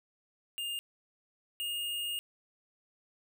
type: tone pair in turn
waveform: square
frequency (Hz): 2820 / 2841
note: F7 / F7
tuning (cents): +16 / +29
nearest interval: unison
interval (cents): 13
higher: second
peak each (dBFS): -35 / -34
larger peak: second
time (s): 0.58-0.79 / 1.6-2.19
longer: second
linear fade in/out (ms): 0
effects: none